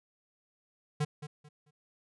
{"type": "tone with echo", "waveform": "square", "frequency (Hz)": 149.4, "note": "D3", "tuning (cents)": 30, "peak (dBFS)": -28, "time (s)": [1, 1.05], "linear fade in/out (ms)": 10, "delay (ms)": 220, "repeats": 3, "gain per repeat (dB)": -12, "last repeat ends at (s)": 1.71, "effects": ["resampled to 24000 Hz"]}